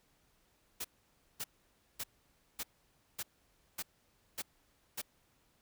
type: noise bursts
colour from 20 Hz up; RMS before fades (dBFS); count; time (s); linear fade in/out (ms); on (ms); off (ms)
white; -39; 8; 0.8-5.018; 10; 46; 550
effects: pink hiss -72 dBFS RMS until 5.61 s